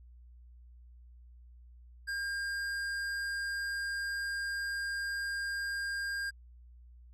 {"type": "tone with hard clipping", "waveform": "sine", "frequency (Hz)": 1607, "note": "G6", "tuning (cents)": 43, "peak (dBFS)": -35, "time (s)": [2.07, 6.31], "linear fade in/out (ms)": 20, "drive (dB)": 11, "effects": ["added 60 Hz sine -52 dBFS peak until 7.13 s"]}